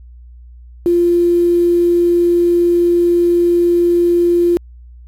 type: tone with quantisation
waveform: sine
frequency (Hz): 347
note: F4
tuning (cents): -11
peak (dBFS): -9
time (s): 0.86-4.57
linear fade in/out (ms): 0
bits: 6
effects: added 60 Hz sine -35 dBFS peak until 5.07 s + AAC 48 kbps